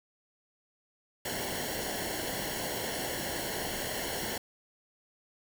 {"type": "noise with comb filter", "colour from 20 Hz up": "pink", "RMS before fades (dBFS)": -35, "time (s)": [1.25, 4.38], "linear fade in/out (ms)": 5, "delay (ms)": 0.81, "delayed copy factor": -0.75, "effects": []}